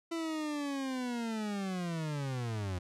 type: linear sweep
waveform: 40% pulse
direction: down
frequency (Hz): 335.3 to 87.31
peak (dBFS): -33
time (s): 0.11-2.79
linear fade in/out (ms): 10
effects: low-pass 9000 Hz 12 dB/octave